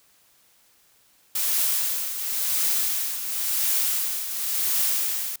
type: noise with tremolo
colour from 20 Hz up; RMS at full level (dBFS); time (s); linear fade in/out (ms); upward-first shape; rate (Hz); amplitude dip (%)
blue; -22; 1.35-5.36; 5; triangle; 0.94; 65
effects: white hiss -60 dBFS RMS until 5.4 s